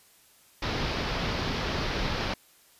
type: low-pass noise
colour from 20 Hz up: pink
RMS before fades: -30 dBFS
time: 0.62-2.34 s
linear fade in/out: 5 ms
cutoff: 5300 Hz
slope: 48 dB/octave
effects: white hiss -59 dBFS RMS until 2.79 s + resampled to 32000 Hz